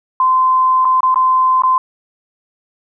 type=tone with dropouts; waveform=sine; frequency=1033 Hz; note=C6; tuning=22 cents flat; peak=-9 dBFS; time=0.2-1.78 s; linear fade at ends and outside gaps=2 ms; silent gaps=0.848-0.852 / 1.006-1.031 / 1.144-1.158 / 1.621-1.635 s; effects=none